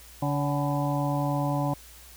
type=harmonic tone with a mistuned harmonic; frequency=142.8 Hz; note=D3; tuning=48 cents flat; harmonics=1 / 2 / 4 / 5 / 6 / 7; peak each=-27 / -30 / -33 / -34 / -35 / -35 dBFS; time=0.22-1.74 s; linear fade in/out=5 ms; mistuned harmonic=5; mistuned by=+78 cents; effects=added 60 Hz sine -51 dBFS peak until 2.16 s + white hiss -50 dBFS RMS until 2.16 s